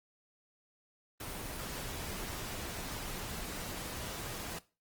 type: noise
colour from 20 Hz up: pink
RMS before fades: -41 dBFS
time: 1.2-4.59 s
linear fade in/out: 5 ms
effects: noise-tail reverb RT60 0.3 s tail -18 dB re dry + Opus 24 kbps